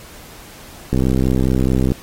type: click train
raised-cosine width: 3 ms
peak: -4 dBFS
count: 65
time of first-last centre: 0.93-1.919 s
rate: 64.7 Hz
effects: pink hiss -40 dBFS RMS until 2.02 s + AAC 48 kbps